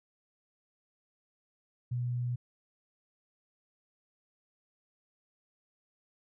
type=tone; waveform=sine; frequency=122.4 Hz; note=B2; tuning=15 cents flat; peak=-30 dBFS; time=1.91-2.36 s; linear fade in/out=10 ms; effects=none